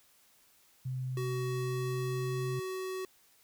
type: tone with pitch glide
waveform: sine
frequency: 128.8 to 131.66 Hz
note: C3 to C3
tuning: -27 to +11 cents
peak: -33 dBFS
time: 0.85-2.6 s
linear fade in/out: 10 ms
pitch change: +38 cents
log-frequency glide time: 1.57-2.35 s
type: tone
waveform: square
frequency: 374.9 Hz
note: F#4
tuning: 23 cents sharp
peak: -36 dBFS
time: 1.17-3.05 s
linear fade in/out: 2 ms
effects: white hiss -65 dBFS RMS until 3.43 s